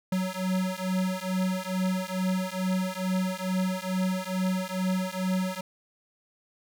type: beating tone pair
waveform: square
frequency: 185 / 187.3 Hz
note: F#3 / F#3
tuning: 0 / +21 cents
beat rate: 2.3 Hz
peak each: -30 dBFS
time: 0.12-5.61 s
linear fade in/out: 5 ms
effects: none